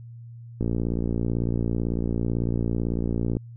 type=click train; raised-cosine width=3 ms; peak=-13 dBFS; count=161; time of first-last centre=0.61-3.369 s; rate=58 Hz; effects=added 117 Hz sine -39 dBFS peak until 3.56 s